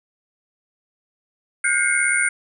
sine tone cluster, 1444 / 1575 / 2120 / 2197 / 9060 Hz, F#6 / G6 / C7 / C#7 / C#9, -43 / +8 / +22 / -16 / +37 cents, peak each -23 dBFS, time 1.64-2.29 s, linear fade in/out 5 ms, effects none

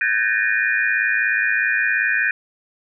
sine tone cluster, 1517 / 1614 / 1733 / 1838 / 2440 Hz, F#6 / G#6 / A6 / A#6 / D#7, +43 / -50 / -27 / -25 / -34 cents, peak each -23 dBFS, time 0.01-2.31 s, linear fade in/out 2 ms, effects none

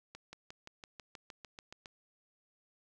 accelerating click train, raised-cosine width 0.2 ms, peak -30 dBFS, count 12, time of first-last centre 0.15-1.858 s, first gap 180 ms, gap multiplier 0.97, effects none

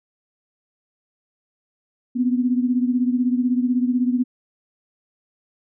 sine beating tone pair, 245.6 / 261.6 Hz, B3 / C4, -9 / 0 cents, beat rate 16 Hz, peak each -18 / -23 dBFS, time 2.15-4.24 s, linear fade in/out 20 ms, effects none

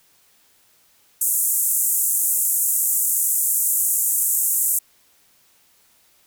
white band-pass noise, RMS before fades -20 dBFS, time 1.21-4.79 s, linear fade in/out 5 ms, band 7200 to 15000 Hz, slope 48 dB/octave, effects white hiss -58 dBFS RMS until 6.26 s

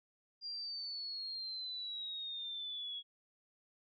sine exponential sweep, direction down, 4805 to 3327 Hz, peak -40 dBFS, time 0.41-3.03 s, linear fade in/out 50 ms, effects none

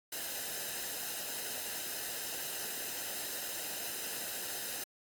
white noise with comb filter, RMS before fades -39 dBFS, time 0.12-4.84 s, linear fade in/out 5 ms, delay 0.88 ms, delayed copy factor -0.6, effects AAC 64 kbps

